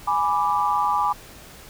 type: chord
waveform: sine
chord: G# diminished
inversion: none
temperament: equal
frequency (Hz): 830.6 / 987.8 / 1174.7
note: G#5 / B5 / D6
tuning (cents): 0 / 0 / 0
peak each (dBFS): -23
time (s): 0.07-1.13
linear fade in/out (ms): 10
effects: pink hiss -44 dBFS RMS until 1.69 s